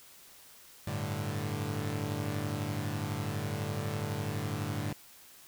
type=chord; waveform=sawtooth; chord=G suspended second; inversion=none; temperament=equal; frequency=98 / 110 / 146.83 Hz; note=G2 / A2 / D3; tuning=0 / 0 / 0 cents; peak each=-33 / -33 / -33 dBFS; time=0.87-4.93 s; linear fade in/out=5 ms; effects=white hiss -55 dBFS RMS until 5.47 s